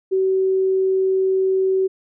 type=tone; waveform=sine; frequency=380 Hz; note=F#4; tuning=46 cents sharp; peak=-15 dBFS; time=0.11-1.88 s; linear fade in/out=20 ms; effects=none